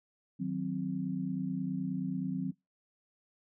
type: chord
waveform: sine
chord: C diminished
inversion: first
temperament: equal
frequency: 155.56 / 185 / 261.6 Hz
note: Eb3 / Gb3 / C4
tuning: 0 / 0 / 0 cents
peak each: -39 / -34 / -36 dBFS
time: 0.39-2.52 s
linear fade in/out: 20 ms
effects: noise-tail reverb RT60 0.2 s tail -23 dB re dry